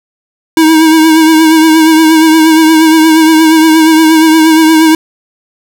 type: tone with vibrato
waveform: square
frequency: 318.5 Hz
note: D#4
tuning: 41 cents sharp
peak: -3 dBFS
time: 0.57-4.95 s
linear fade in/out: 2 ms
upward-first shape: triangle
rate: 8.5 Hz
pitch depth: 45 cents each way
effects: none